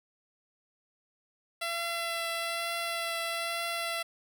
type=tone with vibrato; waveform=10% pulse; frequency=675 Hz; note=E5; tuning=41 cents sharp; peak=-23 dBFS; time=1.61-4.03 s; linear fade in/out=10 ms; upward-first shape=triangle; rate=1.1 Hz; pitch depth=14 cents each way; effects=10-bit